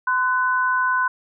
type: tone pair together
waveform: sine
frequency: 1024 / 1495 Hz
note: C6 / F#6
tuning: -38 / +17 cents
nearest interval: perfect fifth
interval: 655 cents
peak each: -20 dBFS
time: 0.07-1.08 s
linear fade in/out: 5 ms
effects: none